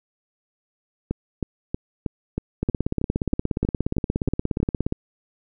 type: two click trains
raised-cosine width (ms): 3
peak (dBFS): -11 / -9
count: 12 / 40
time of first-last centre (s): 1.11-4.602 / 2.63-4.924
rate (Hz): 3.15 / 17
effects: none